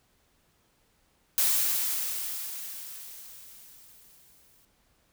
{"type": "noise with exponential decay", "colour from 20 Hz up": "blue", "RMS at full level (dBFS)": -23, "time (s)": [1.38, 4.65], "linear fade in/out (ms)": 1, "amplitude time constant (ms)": 710, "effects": ["pink hiss -68 dBFS RMS until 5.12 s"]}